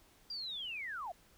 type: linear sweep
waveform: sine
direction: down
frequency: 4845 to 640 Hz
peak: -39 dBFS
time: 0.3-1.12 s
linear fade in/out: 5 ms
effects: pink hiss -65 dBFS RMS until 1.37 s